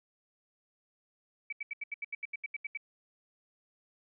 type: tone bursts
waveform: sine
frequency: 2291 Hz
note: D7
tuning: 44 cents flat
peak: -34 dBFS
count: 13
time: 1.5-2.774 s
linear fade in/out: 5 ms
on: 26 ms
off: 78 ms
effects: none